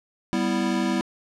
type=chord; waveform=square; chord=E minor; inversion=first; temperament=equal; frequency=196 / 246.9 / 329.6 Hz; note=G3 / B3 / E4; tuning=0 / 0 / 0 cents; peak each=-27 dBFS; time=0.33-1.01 s; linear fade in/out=0 ms; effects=low-pass 7000 Hz 12 dB/octave